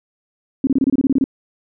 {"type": "tone bursts", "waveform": "sine", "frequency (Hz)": 268.5, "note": "C4", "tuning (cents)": 45, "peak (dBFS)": -11, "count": 11, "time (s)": [0.64, 1.241], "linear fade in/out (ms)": 2, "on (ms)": 31, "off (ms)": 26, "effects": []}